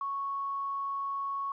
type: tone with quantisation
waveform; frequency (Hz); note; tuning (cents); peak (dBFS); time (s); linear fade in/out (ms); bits
sine; 1107; C#6; -3; -31; 0.01-1.52; 2; 10
effects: resampled to 11025 Hz